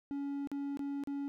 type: tone with dropouts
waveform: triangle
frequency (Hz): 281.3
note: C#4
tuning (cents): +26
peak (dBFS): -33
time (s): 0.11-1.28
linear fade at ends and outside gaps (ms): 0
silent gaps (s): 0.473-0.516 / 0.772-0.793 / 1.037-1.073
effects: none